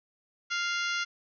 harmonic tone with a mistuned harmonic, 698 Hz, F5, 1 cent flat, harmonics 2 / 3 / 4 / 5 / 6 / 7 / 8 / 9, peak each -31 / -35 / -37 / -39 / -41 / -42 / -43 / -44 dBFS, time 0.5-1.05 s, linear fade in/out 20 ms, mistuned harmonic 5, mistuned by -47 cents, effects none

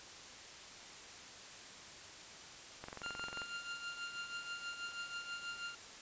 click train, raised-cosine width 0.5 ms, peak -30 dBFS, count 14, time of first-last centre 2.84-3.418 s, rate 22.5 Hz
25% pulse tone with tremolo, 1396.9 Hz, F6, in tune, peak -36 dBFS, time 3.03-5.75 s, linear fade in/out 5 ms, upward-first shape triangle, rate 6.2 Hz, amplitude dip 70%
effects white hiss -52 dBFS RMS until 6.01 s + resampled to 16000 Hz

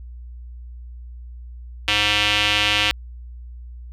square tone with band-pass filter, 104.4 Hz, G#2, 10 cents sharp, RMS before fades -19 dBFS, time 1.88-2.91 s, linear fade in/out 0 ms, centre 2900 Hz, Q 3, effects added 60 Hz sine -34 dBFS peak until 3.92 s

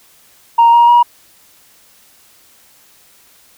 sine tone with pitch steps, 932.3 / 944.8 / 957.4 Hz, A#5 / A#5 / A#5, 0 / +23 / +46 cents, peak -3 dBFS, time 0.58-1.03 s, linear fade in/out 10 ms, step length 150 ms, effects tanh soft clip ceiling -2 dBFS + white hiss -48 dBFS RMS until 3.57 s

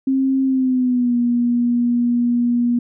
sine tone with pitch glide, 266.6 to 240.3 Hz, C4 to B3, +33 to -47 cents, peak -14 dBFS, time 0.07-2.79 s, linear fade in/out 5 ms, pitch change -180 cents, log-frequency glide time 0.44-1.16 s, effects none

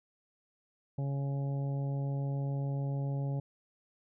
harmonic tone, 139 Hz, C#3, 5 cents sharp, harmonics 1 / 2 / 3 / 4 / 5 / 6, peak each -31 / -44 / -48 / -46 / -52 / -52 dBFS, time 0.98-3.4 s, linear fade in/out 5 ms, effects none

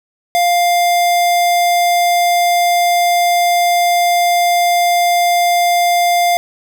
square tone, 700 Hz, F5, 4 cents sharp, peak -11 dBFS, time 0.35-6.37 s, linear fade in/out 0 ms, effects none

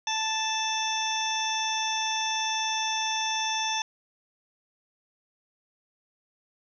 harmonic tone with a mistuned harmonic, 879 Hz, A5, 2 cents flat, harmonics 1 / 2 / 3 / 4 / 6 / 7, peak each -30 / -37 / -34 / -32 / -36 / -34 dBFS, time 0.07-3.82 s, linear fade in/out 2 ms, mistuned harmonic 6, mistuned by +60 cents, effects none

